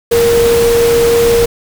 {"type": "tone in noise", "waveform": "sine", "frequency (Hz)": 468, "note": "A#4", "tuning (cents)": 7, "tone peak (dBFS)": -7, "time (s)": [0.11, 1.46], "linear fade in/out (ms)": 10, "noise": "pink", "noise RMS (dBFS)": -18, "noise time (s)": [0.11, 1.46], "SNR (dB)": 8, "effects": []}